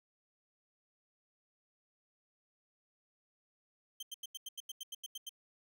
sawtooth tone bursts, 3135 Hz, G7, 1 cent flat, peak -38 dBFS, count 12, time 4-5.293 s, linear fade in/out 5 ms, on 28 ms, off 87 ms, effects none

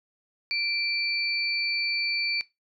sine tone pair together, 2349 / 4500 Hz, D7 / C#8, 0 / +25 cents, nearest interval major seventh, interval 1125 cents, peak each -28 / -28 dBFS, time 0.51-2.41 s, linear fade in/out 0 ms, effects noise-tail reverb RT60 0.2 s tail -19 dB re dry

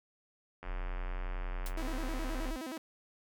click train, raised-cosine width 0.5 ms, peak -30 dBFS, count 170, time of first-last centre 0.63-2.489 s, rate 90.9 Hz
sine tone, 34.65 Hz, C#1, in tune, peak -34 dBFS, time 0.64-2.58 s, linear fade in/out 50 ms
white noise with exponential decay, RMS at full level -39 dBFS, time 1.66-1.75 s, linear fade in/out 2 ms, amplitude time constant 19 ms
sawtooth tone with vibrato, 288.4 Hz, D4, 31 cents flat, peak -35 dBFS, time 1.77-2.78 s, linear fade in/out 5 ms, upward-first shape square, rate 9.5 Hz, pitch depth 200 cents each way
effects none

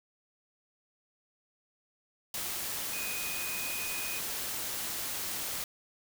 sine tone in noise, 2489 Hz, D#7, in tune, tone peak -39 dBFS, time 2.93-4.19 s, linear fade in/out 2 ms, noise white, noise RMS -36 dBFS, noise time 2.34-5.64 s, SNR -6 dB, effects none

